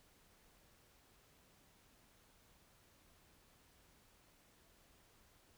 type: silence
effects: pink hiss -69 dBFS RMS until 5.57 s